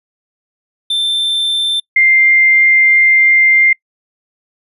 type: tone pair in turn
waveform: triangle / sine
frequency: 3559 / 2099 Hz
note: A7 / C7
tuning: +19 / +5 cents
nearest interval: major sixth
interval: 914 cents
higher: first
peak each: -11 / -6 dBFS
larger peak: second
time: 0.9-1.8 / 1.96-3.73 s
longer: second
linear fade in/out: 5 ms
effects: noise-tail reverb RT60 0.1 s tail -26 dB re dry + resampled to 32000 Hz